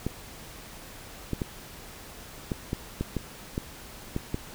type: clicks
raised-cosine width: 3 ms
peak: -15 dBFS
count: 10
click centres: 0.066 / 1.333 / 1.418 / 2.518 / 2.731 / 3.01 / 3.167 / 3.579 / 4.164 / 4.344 s
effects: pink hiss -45 dBFS RMS until 4.54 s